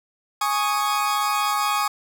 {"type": "chord", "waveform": "40% pulse", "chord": "Ab suspended fourth", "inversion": "none", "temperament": "equal", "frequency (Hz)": [830.6, 1108.7, 1244.5], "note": ["Ab5", "Db6", "Eb6"], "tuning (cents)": [0, 0, 0], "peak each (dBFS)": -24, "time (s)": [0.41, 1.88], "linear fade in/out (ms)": 5, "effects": []}